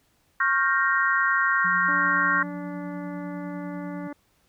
sine chord, G half-diminished seventh, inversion second, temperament equal with one note detuned, 1093.5 / 1396.9 / 1568 / 1864.7 Hz, Db6 / F6 / G6 / Bb6, -24 / 0 / 0 / 0 cents, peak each -25 dBFS, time 0.4-2.43 s, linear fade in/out 5 ms
sine tone with tremolo, 178.7 Hz, F3, 40 cents sharp, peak -33 dBFS, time 1.64-4.08 s, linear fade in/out 10 ms, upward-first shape sine, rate 10 Hz, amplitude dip 30%
harmonic tone, 290 Hz, D4, 22 cents flat, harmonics 1 / 2 / 3 / 4 / 5 / 6 / 7, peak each -34 / -40 / -44 / -46 / -48 / -50 / -51 dBFS, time 1.88-4.13 s, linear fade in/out 5 ms
effects pink hiss -66 dBFS RMS until 4.48 s

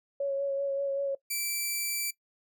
sine tone with vibrato, 554.4 Hz, C#5, in tune, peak -27 dBFS, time 0.2-1.15 s, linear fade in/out 5 ms, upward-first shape sine, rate 5.2 Hz, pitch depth 19 cents each way
5% pulse tone, 2331 Hz, D7, 14 cents flat, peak -20 dBFS, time 1.3-2.11 s, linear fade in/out 10 ms
effects noise-tail reverb RT60 0.1 s tail -20 dB re dry

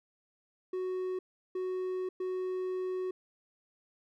triangle tone bursts at uneven times, 370 Hz, F#4, in tune, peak -30 dBFS, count 3, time 0.73-1.19 / 1.55-2.09 / 2.2-3.11 s, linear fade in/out 5 ms, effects none

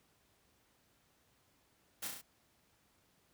white noise with echo, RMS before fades -41 dBFS, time 2.02-2.08 s, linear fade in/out 10 ms, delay 34 ms, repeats 4, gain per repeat -3 dB, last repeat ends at 2.216 s, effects pink hiss -72 dBFS RMS until 3.33 s + high-pass 60 Hz 12 dB/octave

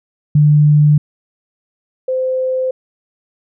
sine tone pair in turn, 148.9 / 516.7 Hz, D3 / C5, +24 / -22 cents, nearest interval octave + minor seventh, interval 2154 cents, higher second, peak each -6 / -14 dBFS, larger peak first, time 0.35-0.98 / 2.08-2.71 s, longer neither, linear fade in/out 5 ms, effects none

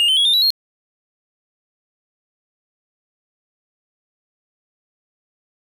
triangle tone with pitch steps, 2836 / 3075 / 3334 / 3615 / 3919 / 4249 Hz, F7 / G7 / G#7 / A7 / B7 / C8, +26 / -34 / +6 / +46 / -14 / +26 cents, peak -11 dBFS, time 0-0.504 s, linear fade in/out 0 ms, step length 84 ms, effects none

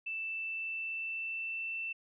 sine tone with pitch glide, 2651 to 2674 Hz, E7 to E7, +9 to +24 cents, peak -35 dBFS, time 0.06-1.93 s, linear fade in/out 10 ms, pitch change +15 cents, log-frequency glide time 0.17-1.75 s, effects none

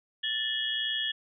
sine tone cluster, 1760 / 2919 / 3277 / 3399 Hz, A6 / F#7 / G#7 / G#7, 0 / -24 / -24 / +39 cents, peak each -34 / -35 / -31 / -37 dBFS, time 0.23-1.12 s, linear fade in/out 10 ms, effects none

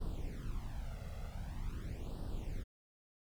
brown noise with flanger, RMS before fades -41 dBFS, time 0-2.64 s, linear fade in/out 20 ms, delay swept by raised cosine 0.22 to 1.52 ms, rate 0.45 Hz, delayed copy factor +0.85, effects none

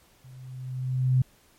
sine tone with level ramp, 128.7 Hz, C3, 28 cents flat, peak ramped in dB -45 to -16 dBFS, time 0.24-1.22 s, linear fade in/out 5 ms, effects pink hiss -60 dBFS RMS until 1.58 s + MP3 64 kbps

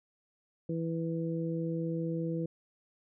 harmonic tone, 164.81 Hz, E3, in tune, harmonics 1 / 2 / 3, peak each -33 / -36 / -38 dBFS, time 0.69-2.46 s, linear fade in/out 5 ms, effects none

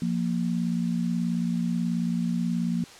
sine tone pair together, 174.61 / 233.1 Hz, F3 / A#3, 0 / 0 cents, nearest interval perfect fourth, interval 500 cents, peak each -26 / -27 dBFS, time 0.02-2.84 s, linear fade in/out 2 ms, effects white hiss -47 dBFS RMS until 2.99 s + low-pass 7000 Hz 12 dB/octave

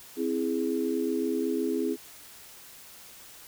sine chord, C augmented, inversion none, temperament equal, 261.6 / 329.6 / 415.3 Hz, C4 / E4 / G#4, 0 / 0 / 0 cents, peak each -30 dBFS, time 0.16-1.97 s, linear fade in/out 50 ms, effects white hiss -49 dBFS RMS until 3.47 s

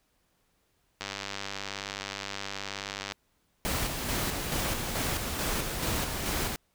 click train, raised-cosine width 0.2 ms, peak -17 dBFS, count 210, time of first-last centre 1.01-3.121 s, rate 99 Hz
pink noise with tremolo, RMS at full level -30 dBFS, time 3.65-6.56 s, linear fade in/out 0 ms, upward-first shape square, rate 2.3 Hz, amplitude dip 35%
effects pink hiss -72 dBFS RMS until 6.74 s

